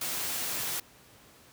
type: noise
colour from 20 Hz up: white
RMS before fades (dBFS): -33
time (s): 0.01-0.8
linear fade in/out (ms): 5
effects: pink hiss -56 dBFS RMS until 1.52 s + high-pass 80 Hz 12 dB/octave